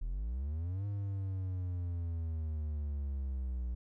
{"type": "linear two-way sweep", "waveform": "triangle", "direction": "up then down", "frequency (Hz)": [36.55, 102.1, 59.7], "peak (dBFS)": -32, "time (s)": [0.01, 3.75], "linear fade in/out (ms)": 10, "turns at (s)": 0.86, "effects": []}